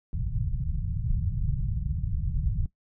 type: low-pass noise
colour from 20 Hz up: pink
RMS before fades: -28 dBFS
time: 0.13-2.66 s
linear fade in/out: 2 ms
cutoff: 160 Hz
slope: 48 dB/octave
effects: noise-tail reverb RT60 0.1 s tail -17 dB re dry